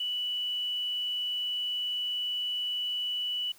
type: tone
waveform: sine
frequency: 2960 Hz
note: F#7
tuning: in tune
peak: -29 dBFS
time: 0-3.52 s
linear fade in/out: 5 ms
effects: white hiss -57 dBFS RMS until 3.58 s